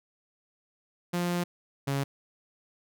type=tone pair in turn; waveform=sawtooth; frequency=175.4 / 138.65 Hz; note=F3 / C#3; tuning=+8 / +1 cents; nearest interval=major third; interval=407 cents; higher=first; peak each=-23 / -23 dBFS; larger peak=neither; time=1.13-1.44 / 1.87-2.04 s; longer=first; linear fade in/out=10 ms; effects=none